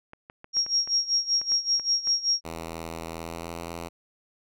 clicks, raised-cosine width 0.5 ms, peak -28 dBFS, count 10, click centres 0.134 / 0.299 / 0.444 / 0.568 / 0.664 / 0.875 / 1.415 / 1.519 / 1.797 / 2.073 s
sine tone with tremolo, 5588 Hz, F8, in tune, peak -19 dBFS, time 0.53-2.41 s, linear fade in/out 50 ms, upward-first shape sine, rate 5.2 Hz, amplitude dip 85%
5% pulse tone with pitch glide, 82.41 to 84.29 Hz, E2 to E2, 0 to +39 cents, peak -23 dBFS, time 2.44-3.89 s, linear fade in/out 20 ms, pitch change +39 cents, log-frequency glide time 3.13-3.52 s
effects none

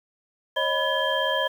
sine tone cluster, 544 / 620 / 992 / 1702 / 3173 Hz, C#5 / D#5 / B5 / G#6 / G7, -33 / -6 / +7 / +42 / +20 cents, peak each -28 dBFS, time 0.56-1.48 s, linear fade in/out 10 ms, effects 8-bit

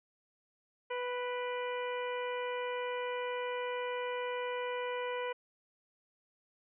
harmonic tone with a mistuned harmonic, 493.9 Hz, B4, in tune, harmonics 1 / 2 / 3 / 4 / 5 / 6, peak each -36 / -40 / -46 / -46 / -47 / -49 dBFS, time 0.9-5.33 s, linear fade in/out 10 ms, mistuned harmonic 5, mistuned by -47 cents, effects none

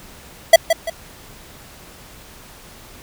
square tone with echo, 659.3 Hz, E5, in tune, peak -3 dBFS, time 0.53-0.56 s, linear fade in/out 5 ms, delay 170 ms, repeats 2, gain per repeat -9 dB, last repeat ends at 0.9 s, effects pink hiss -42 dBFS RMS until 3.02 s

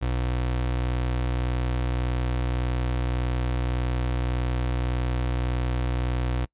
30% pulse tone, 61.74 Hz, B1, in tune, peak -21 dBFS, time 0.01-6.46 s, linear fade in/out 20 ms, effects noise-tail reverb RT60 0.1 s tail -26 dB re dry + resampled to 8000 Hz

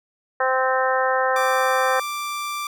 harmonic tone, 260 Hz, C4, 11 cents flat, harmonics 2 / 3 / 4 / 5 / 6 / 7, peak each -22 / -24 / -25 / -26 / -27 / -27 dBFS, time 0.4-2 s, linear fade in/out 5 ms
sawtooth tone, 1177 Hz, D6, 3 cents sharp, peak -22 dBFS, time 1.36-2.67 s, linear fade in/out 2 ms
effects none

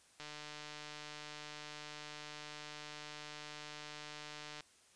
click train, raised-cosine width 0.2 ms, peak -30 dBFS, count 662, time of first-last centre 0.2-4.607 s, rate 150 Hz, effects white hiss -66 dBFS RMS until 4.95 s + resampled to 22050 Hz

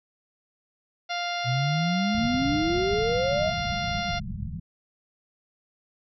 harmonic tone, 699 Hz, F5, 1 cent sharp, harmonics 1 / 2 / 3 / 4 / 5 / 6 / 7 / 8, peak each -30 / -35 / -35 / -38 / -37 / -39 / -43 / -41 dBFS, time 1.09-4.2 s, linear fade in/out 20 ms
sine exponential sweep, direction up, 120 to 668 Hz, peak -23 dBFS, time 1.44-3.53 s, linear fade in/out 50 ms
white low-pass noise, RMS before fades -33 dBFS, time 2.14-4.6 s, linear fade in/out 10 ms, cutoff 210 Hz, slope 96 dB/octave
effects none

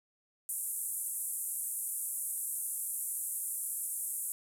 pink band-pass noise, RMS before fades -37 dBFS, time 0.49-4.32 s, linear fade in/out 0 ms, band 8400 to 13000 Hz, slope 48 dB/octave, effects none

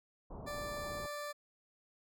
pink low-pass noise, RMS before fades -47 dBFS, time 0.3-1.07 s, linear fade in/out 10 ms, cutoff 1100 Hz, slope 48 dB/octave
20% pulse tone, 587.3 Hz, D5, in tune, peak -35 dBFS, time 0.46-1.33 s, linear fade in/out 20 ms
effects none

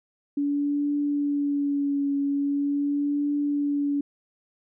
sine tone with vibrato, 285.4 Hz, D4, 49 cents flat, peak -22 dBFS, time 0.37-4.01 s, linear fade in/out 5 ms, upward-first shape triangle, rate 0.42 Hz, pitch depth 29 cents each way, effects none

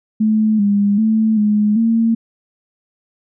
sine tone with pitch steps, 216.6 / 202.7 / 219.8 / 209.8 / 227.5 Hz, A3 / G#3 / A3 / G#3 / A#3, -27 / -42 / -2 / +18 / -42 cents, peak -11 dBFS, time 0.2-2.15 s, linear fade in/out 10 ms, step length 390 ms, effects none

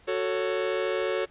45% pulse chord, F# minor, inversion none, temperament just, 370 / 444 / 555 Hz, F#4 / A4 / C#5, 0 / +16 / +2 cents, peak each -30 dBFS, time 0.07-1.26 s, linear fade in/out 20 ms, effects pink hiss -57 dBFS RMS until 1.3 s + resampled to 8000 Hz

